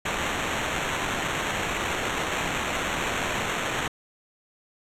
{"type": "noise with sample-and-hold", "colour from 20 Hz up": "blue", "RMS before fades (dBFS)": -28, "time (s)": [0.05, 3.88], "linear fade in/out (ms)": 5, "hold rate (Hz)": 4900, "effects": ["low-pass 9000 Hz 12 dB/octave"]}